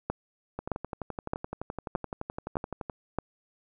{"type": "two click trains", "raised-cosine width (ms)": 1, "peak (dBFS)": [-14, -20], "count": [6, 28], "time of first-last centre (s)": [[0.1, 3.186], [0.59, 2.898]], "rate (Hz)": [1.62, 11.7], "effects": []}